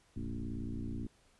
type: tone with frequency modulation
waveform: sine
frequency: 103.83 Hz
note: G#2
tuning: in tune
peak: -36 dBFS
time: 0.16-1.07 s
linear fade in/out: 5 ms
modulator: 58.5 Hz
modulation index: 3.4
effects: pink hiss -68 dBFS RMS until 1.39 s + resampled to 24000 Hz